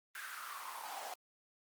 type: noise with high-pass filter sweep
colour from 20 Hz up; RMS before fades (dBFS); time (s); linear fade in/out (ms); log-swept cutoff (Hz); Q
pink; -45; 0.15-1.14; 2; 1600 to 700; 4.7
effects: Opus 24 kbps